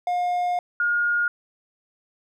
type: tone pair in turn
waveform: triangle / sine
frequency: 713 / 1426 Hz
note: F5 / F6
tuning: +36 / +36 cents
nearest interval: octave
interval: 1200 cents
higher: second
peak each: -19 dBFS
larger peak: neither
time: 0.07-0.59 / 0.8-1.28 s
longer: first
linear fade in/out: 2 ms
effects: none